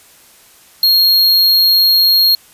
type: tone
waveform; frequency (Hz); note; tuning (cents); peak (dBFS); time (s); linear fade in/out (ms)
square; 4261; C8; +31; -8; 0.83-2.35; 2
effects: white hiss -45 dBFS RMS until 2.53 s + resampled to 32000 Hz